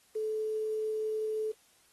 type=tone with quantisation; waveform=sine; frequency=433.7 Hz; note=A4; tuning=25 cents flat; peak=-30 dBFS; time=0.15-1.52 s; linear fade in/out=10 ms; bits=9; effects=white hiss -65 dBFS RMS until 1.92 s + AAC 32 kbps